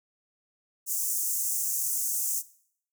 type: high-pass noise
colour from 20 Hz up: pink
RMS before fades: -29 dBFS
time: 0.86-2.43 s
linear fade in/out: 50 ms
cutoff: 6300 Hz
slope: 48 dB/octave
effects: noise-tail reverb RT60 0.6 s tail -18 dB re dry